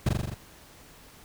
brown noise with echo, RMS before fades -21 dBFS, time 0.06-0.09 s, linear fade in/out 5 ms, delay 42 ms, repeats 6, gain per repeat -2 dB, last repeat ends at 0.342 s, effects pink hiss -52 dBFS RMS until 1.24 s

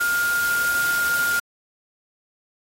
sine tone in noise, 1411 Hz, F6, 17 cents sharp, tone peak -19 dBFS, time 0-1.4 s, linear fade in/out 10 ms, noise white, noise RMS -29 dBFS, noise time 0-1.4 s, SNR +7 dB, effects AAC 48 kbps

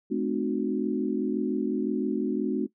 sine tone cluster, 214 / 255.8 / 301.5 / 367.6 Hz, A3 / C4 / D4 / F#4, -48 / -39 / +46 / -11 cents, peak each -30 dBFS, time 0.1-2.67 s, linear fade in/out 20 ms, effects noise-tail reverb RT60 0.1 s tail -17 dB re dry

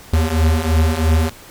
square beating tone pair, 77.78 / 80.78 Hz, D#2 / E2, 0 / -35 cents, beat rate 3 Hz, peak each -18 / -15 dBFS, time 0.13-1.3 s, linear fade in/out 5 ms, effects pink hiss -40 dBFS RMS until 1.5 s + MP3 96 kbps

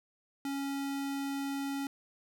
square tone, 277.2 Hz, C#4, in tune, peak -34 dBFS, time 0.45-1.87 s, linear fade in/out 2 ms, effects none

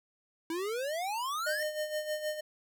square exponential sweep, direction up, 318.7 to 1864.7 Hz, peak -33 dBFS, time 0.5-1.63 s, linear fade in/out 2 ms
square tone with tremolo, 610 Hz, D#5, 34 cents flat, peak -31 dBFS, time 1.46-2.41 s, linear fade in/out 10 ms, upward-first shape sine, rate 6.4 Hz, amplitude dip 65%
effects none

